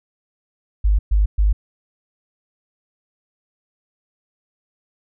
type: tone bursts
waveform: sine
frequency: 51 Hz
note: G#1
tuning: 31 cents flat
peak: -12 dBFS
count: 3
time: 0.84-1.53 s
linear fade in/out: 10 ms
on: 150 ms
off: 120 ms
effects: none